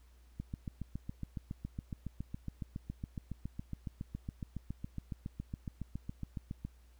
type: click train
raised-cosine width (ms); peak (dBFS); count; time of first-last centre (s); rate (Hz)
5; -27; 46; 0.4-6.65; 7.2
effects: added 60 Hz sine -58 dBFS peak until 6.99 s + pink hiss -71 dBFS RMS until 6.99 s